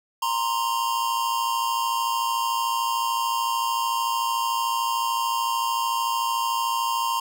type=tone pair together; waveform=square; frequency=933 / 1046.5 Hz; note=A#5 / C6; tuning=+1 / 0 cents; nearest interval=major second; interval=199 cents; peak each=-26 dBFS; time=0.22-7.2 s; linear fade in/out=5 ms; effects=none